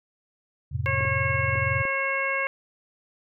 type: chord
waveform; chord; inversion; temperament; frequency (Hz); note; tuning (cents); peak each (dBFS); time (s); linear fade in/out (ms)
sine; F major; none; just; 87.31 / 109.13 / 130.96; F2 / A2 / C3; 0 / -14 / +2; -30; 0.71-1.83; 20
type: harmonic tone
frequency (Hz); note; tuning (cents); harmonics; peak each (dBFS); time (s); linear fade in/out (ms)
544; C#5; -33; 1 / 2 / 3 / 4 / 5; -31 / -31 / -30 / -27 / -34; 0.86-2.47; 0
type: clicks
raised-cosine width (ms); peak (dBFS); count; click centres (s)
2; -24; 4; 1.008 / 1.051 / 1.556 / 1.853
effects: none